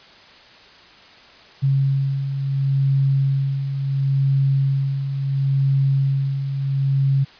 sine beating tone pair, 136.2 / 136.92 Hz, C#3 / C#3, -30 / -21 cents, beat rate 0.72 Hz, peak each -25 / -17 dBFS, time 1.62-7.25 s, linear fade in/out 20 ms, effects white hiss -46 dBFS RMS until 7.39 s + resampled to 11025 Hz

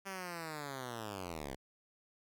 5% pulse linear sweep, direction down, 197.3 to 62.2 Hz, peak -30 dBFS, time 0.05-1.56 s, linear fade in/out 20 ms, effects none

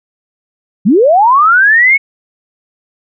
sine linear sweep, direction up, 164.81 to 2231 Hz, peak -4 dBFS, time 0.85-1.98 s, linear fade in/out 20 ms, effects none

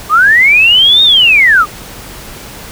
sine linear two-way sweep, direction up then down, 1154 to 3729 to 1154 Hz, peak -3 dBFS, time 0.09-1.66 s, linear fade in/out 50 ms, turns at 1.03 s, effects pink hiss -29 dBFS RMS until 2.71 s

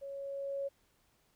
sine tone with level ramp, 554.4 Hz, C#5, in tune, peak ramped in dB -41 to -33 dBFS, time 0.01-0.69 s, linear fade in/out 20 ms, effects pink hiss -72 dBFS RMS until 1.35 s

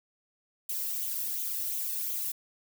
violet noise with flanger, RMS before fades -33 dBFS, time 0.69-2.32 s, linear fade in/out 5 ms, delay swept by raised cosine 0.29 to 1.16 ms, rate 2.8 Hz, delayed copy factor +0.5, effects none

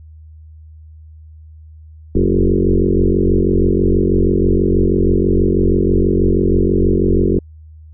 sine tone with frequency modulation, 206.2 Hz, G#3, 12 cents flat, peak -10 dBFS, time 2.15-7.39 s, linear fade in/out 5 ms, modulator 46.2 Hz, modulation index 4.6, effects added 78 Hz sine -36 dBFS peak until 7.93 s

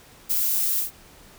violet noise with ADSR envelope, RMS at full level -21 dBFS, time 0.29-0.91 s, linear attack 22 ms, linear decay 9 ms, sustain -2 dB, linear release 120 ms, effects pink hiss -50 dBFS RMS until 1.38 s

